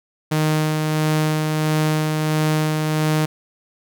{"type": "tone with tremolo", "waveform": "sawtooth", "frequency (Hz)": 154.8, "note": "D#3", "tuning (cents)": -9, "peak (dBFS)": -12, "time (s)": [0.31, 3.26], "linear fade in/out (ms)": 10, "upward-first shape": "sine", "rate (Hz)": 1.5, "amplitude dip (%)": 30, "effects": []}